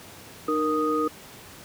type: tone cluster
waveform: sine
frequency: 305.4 / 467.2 / 1243 Hz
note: D#4 / A#4 / D#6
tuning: -32 / +4 / -2 cents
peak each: -26 dBFS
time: 0.48-1.08 s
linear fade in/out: 5 ms
effects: pink hiss -45 dBFS RMS until 1.64 s + high-pass 80 Hz 12 dB/octave